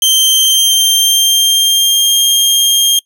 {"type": "tone with pitch glide", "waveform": "sawtooth", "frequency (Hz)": [3136, 3213], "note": ["G7", "G7"], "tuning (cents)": [0, 42], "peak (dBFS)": -4, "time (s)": [0.02, 2.99], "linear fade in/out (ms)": 2, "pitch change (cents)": 42, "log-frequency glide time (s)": [0.28, 2.18], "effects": ["noise-tail reverb RT60 0.1 s tail -22 dB re dry"]}